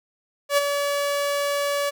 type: tone with ADSR envelope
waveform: sawtooth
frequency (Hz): 571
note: D5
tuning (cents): -49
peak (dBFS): -11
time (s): 0.49-1.91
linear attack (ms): 85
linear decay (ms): 22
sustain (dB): -7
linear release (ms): 24
effects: none